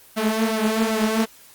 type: tone with flanger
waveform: sawtooth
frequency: 220 Hz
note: A3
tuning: in tune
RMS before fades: -21 dBFS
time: 0.16-1.26 s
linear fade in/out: 20 ms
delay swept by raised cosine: 1.4 to 6.5 ms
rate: 2.6 Hz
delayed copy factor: +0.7
effects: white hiss -49 dBFS RMS until 1.54 s + Opus 24 kbps